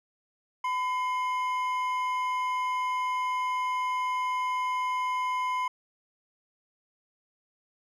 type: tone pair together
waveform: triangle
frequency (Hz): 1008 / 2136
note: B5 / C7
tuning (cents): +35 / +35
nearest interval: octave + minor second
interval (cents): 1300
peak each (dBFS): -25 / -35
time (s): 0.64-5.68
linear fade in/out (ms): 5
effects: none